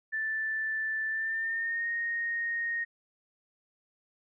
sine tone with pitch glide, 1762 to 1860.3 Hz, A6 to A#6, +2 to -4 cents, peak -29 dBFS, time 0.12-2.85 s, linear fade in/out 20 ms, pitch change +94 cents, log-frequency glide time 1.08-1.88 s, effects none

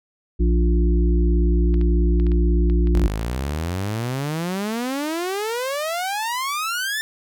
harmonic tone, 58.27 Hz, A#1, in tune, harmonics 1 / 3 / 5 / 6, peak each -15 / -25 / -28 / -26 dBFS, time 0.39-3.08 s, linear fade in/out 20 ms
clicks, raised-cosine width 0.3 ms, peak -24 dBFS, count 11, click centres 1.742 / 1.813 / 2.199 / 2.267 / 2.318 / 2.699 / 2.872 / 3.221 / 3.337 / 3.956 / 4.043 s
sawtooth exponential sweep, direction up, 43.65 to 1802 Hz, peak -19 dBFS, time 2.94-7.01 s, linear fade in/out 0 ms
effects none

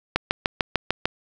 click train, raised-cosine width 0.3 ms, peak -3 dBFS, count 7, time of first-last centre 0.16-1.056 s, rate 6.7 Hz, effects none

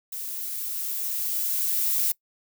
violet noise with level ramp, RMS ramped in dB -34 to -23 dBFS, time 0.12-2.12 s, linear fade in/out 5 ms, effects noise-tail reverb RT60 0.1 s tail -22 dB re dry

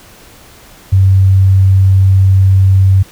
sine tone, 95.7 Hz, G2, 41 cents flat, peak -4 dBFS, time 0.92-3.03 s, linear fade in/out 10 ms, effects pink hiss -39 dBFS RMS until 3.11 s

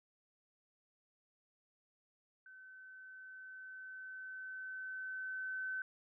sine tone with level ramp, 1525 Hz, G6, 48 cents flat, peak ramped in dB -54 to -37 dBFS, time 2.46-5.82 s, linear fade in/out 2 ms, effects none

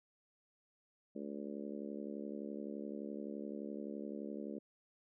harmonic tone, 71.7 Hz, D2, 41 cents flat, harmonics 3 / 4 / 5 / 6 / 7 / 8, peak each -45 / -47 / -49 / -51 / -52 / -53 dBFS, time 1.15-4.59 s, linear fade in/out 10 ms, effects none

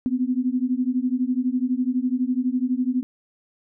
sine beating tone pair, 246.9 / 258.9 Hz, B3 / C4, 0 / -18 cents, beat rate 12 Hz, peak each -23 dBFS, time 0.06-3.03 s, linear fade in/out 0 ms, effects none

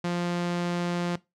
sawtooth tone, 174.61 Hz, F3, in tune, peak -22 dBFS, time 0.04-1.16 s, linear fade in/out 5 ms, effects noise-tail reverb RT60 0.2 s tail -19 dB re dry + low-pass 6000 Hz 12 dB/octave

